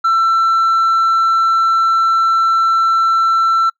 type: tone with hard clipping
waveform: triangle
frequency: 1340 Hz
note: E6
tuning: 28 cents sharp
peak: -9 dBFS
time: 0.04-3.7 s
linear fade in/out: 10 ms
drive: 1 dB
effects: noise-tail reverb RT60 0.1 s tail -24 dB re dry